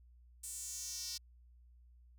square tone with high-pass filter sweep, 207.7 Hz, G#3, in tune, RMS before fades -44 dBFS, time 0.43-1.18 s, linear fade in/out 10 ms, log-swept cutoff 8400 to 4900 Hz, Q 3.7, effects added 60 Hz sine -59 dBFS peak until 2.18 s

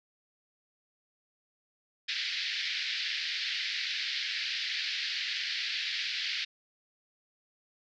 white band-pass noise, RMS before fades -34 dBFS, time 2.08-6.45 s, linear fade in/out 10 ms, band 1700 to 4800 Hz, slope 48 dB/octave, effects none

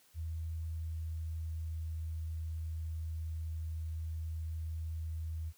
sine tone with pitch glide, 81 to 80.3 Hz, E2 to E2, -30 to -45 cents, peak -36 dBFS, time 0.14-5.53 s, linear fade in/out 50 ms, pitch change -15 cents, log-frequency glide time 0.43-1.66 s, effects white hiss -66 dBFS RMS until 5.57 s

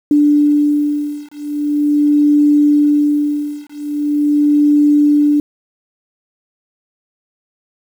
sine beating tone pair, 293.7 / 294.12 Hz, D4 / D4, 0 / +3 cents, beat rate 0.42 Hz, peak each -13 dBFS, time 0.11-5.4 s, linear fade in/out 2 ms, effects 7-bit

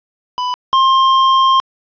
square tone pair in turn, 995 / 1060.2 Hz, B5 / C6, +13 / +23 cents, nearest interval minor second, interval 110 cents, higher second, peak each -17 / -9 dBFS, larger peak second, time 0.38-0.54 / 0.73-1.6 s, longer second, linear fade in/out 0 ms, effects resampled to 11025 Hz + 8-bit

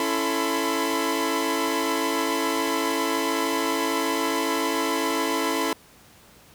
sawtooth tone cluster, 277.3 / 331.9 / 441.4 / 1003 / 1050 Hz, C#4 / E4 / A4 / B5 / C6, +1 / +12 / +5 / +26 / +6 cents, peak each -25 / -24 / -25 / -25 / -31 dBFS, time 0-5.73 s, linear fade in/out 2 ms, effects pink hiss -52 dBFS RMS until 6.54 s + high-pass 60 Hz 12 dB/octave

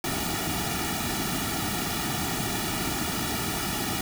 pink noise with comb filter, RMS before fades -29 dBFS, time 0.04-4.01 s, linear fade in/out 2 ms, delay 1.9 ms, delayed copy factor -0.9, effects none

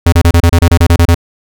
square tone bursts, 85.2 Hz, F2, 42 cents flat, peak -4 dBFS, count 12, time 0.06-1.147 s, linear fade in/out 5 ms, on 64 ms, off 29 ms, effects none

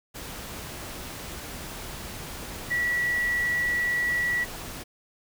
sine tone in noise, 1942 Hz, B6, 30 cents flat, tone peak -23 dBFS, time 2.7-4.45 s, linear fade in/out 20 ms, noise pink, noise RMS -38 dBFS, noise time 0.14-4.84 s, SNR +12 dB, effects none

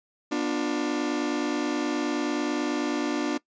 40% pulse chord, B diminished, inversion none, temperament just, 246.9 / 296.3 / 355.6 Hz, B3 / D4 / F4, 0 / +15 / +31 cents, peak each -31 / -26 / -31 dBFS, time 0.31-3.38 s, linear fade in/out 10 ms, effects noise-tail reverb RT60 0.1 s tail -21 dB re dry + resampled to 16000 Hz

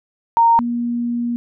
sine tone pair in turn, 925 / 238.2 Hz, A#5 / A#3, -14 / +38 cents, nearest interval octave + major seventh, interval 2348 cents, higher first, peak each -9 / -18 dBFS, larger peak first, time 0.37-0.59 / 0.59-1.36 s, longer second, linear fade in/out 0 ms, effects none

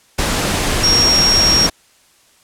sine tone in noise, 5580 Hz, F8, 2 cents flat, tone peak -10 dBFS, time 0.83-1.67 s, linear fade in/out 10 ms, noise pink, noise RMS -17 dBFS, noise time 0.18-1.7 s, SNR +4 dB, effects white hiss -52 dBFS RMS until 2.43 s + low-pass 10000 Hz 12 dB/octave

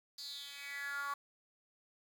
10% pulse tone with high-pass filter sweep, 282.5 Hz, C#4, 33 cents sharp, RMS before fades -43 dBFS, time 0.18-1.14 s, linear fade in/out 5 ms, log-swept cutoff 4800 to 1100 Hz, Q 6.2, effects 10-bit

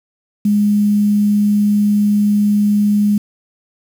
sine tone with quantisation, 206.7 Hz, G#3, 8 cents flat, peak -10 dBFS, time 0.45-3.18 s, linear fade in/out 5 ms, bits 6, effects none

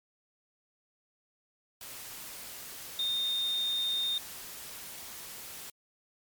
sine tone in noise, 3655 Hz, A#7, 35 cents flat, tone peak -28 dBFS, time 2.99-4.18 s, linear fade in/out 2 ms, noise white, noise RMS -44 dBFS, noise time 1.81-5.7 s, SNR +13 dB, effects MP3 96 kbps

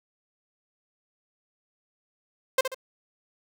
sawtooth tone with echo, 523.3 Hz, C5, in tune, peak -14 dBFS, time 2.58-2.61 s, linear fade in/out 5 ms, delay 68 ms, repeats 2, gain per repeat -8 dB, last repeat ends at 2.746 s, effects none

